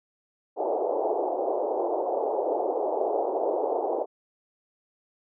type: band-pass noise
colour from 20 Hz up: pink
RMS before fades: -27 dBFS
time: 0.56-4.06 s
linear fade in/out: 50 ms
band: 360 to 830 Hz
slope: 48 dB/octave
effects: none